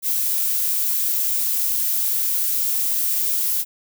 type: noise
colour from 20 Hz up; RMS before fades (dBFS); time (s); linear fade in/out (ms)
violet; -21; 0.02-3.65; 50
effects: none